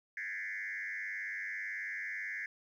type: tone with frequency modulation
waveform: sine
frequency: 1906 Hz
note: A#6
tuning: 38 cents sharp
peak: -36 dBFS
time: 0.17-2.46 s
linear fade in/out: 2 ms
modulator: 98.2 Hz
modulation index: 2.8
effects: tanh soft clip ceiling -33 dBFS + 12-bit